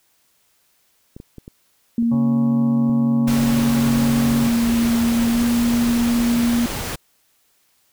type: clicks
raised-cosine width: 3 ms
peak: -23 dBFS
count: 10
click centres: 1.165 / 1.201 / 1.383 / 1.479 / 2.026 / 2.141 / 2.895 / 3.502 / 4.032 / 4.83 s
type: tone with pitch glide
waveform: sine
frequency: 233.1 to 236.6 Hz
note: A#3 to A#3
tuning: 0 to +26 cents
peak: -15 dBFS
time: 1.98-6.66 s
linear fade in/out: 2 ms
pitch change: +26 cents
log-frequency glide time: 5.31-5.39 s
type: harmonic tone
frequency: 138.59 Hz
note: C#3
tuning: in tune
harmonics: 1 / 2 / 3 / 4 / 5 / 6 / 7 / 8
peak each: -23 / -30 / -43 / -35 / -47 / -40 / -45 / -40 dBFS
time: 2.11-4.48 s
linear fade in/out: 10 ms
type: noise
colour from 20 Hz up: pink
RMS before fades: -27 dBFS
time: 3.27-6.96 s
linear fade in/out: 10 ms
effects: white hiss -62 dBFS RMS until 7.92 s